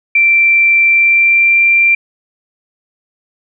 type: tone with pitch glide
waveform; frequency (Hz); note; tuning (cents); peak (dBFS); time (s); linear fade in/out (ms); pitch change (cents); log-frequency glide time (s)
sine; 2349 to 2365; D7 to D7; 0 to +12; -6; 0.15-1.95; 5; +12; 0.86-1.6
effects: none